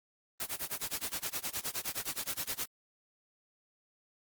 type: noise with tremolo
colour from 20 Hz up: white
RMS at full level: -34 dBFS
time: 0.4-2.66 s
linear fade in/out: 2 ms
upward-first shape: sine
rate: 9.6 Hz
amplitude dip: 95%
effects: Opus 24 kbps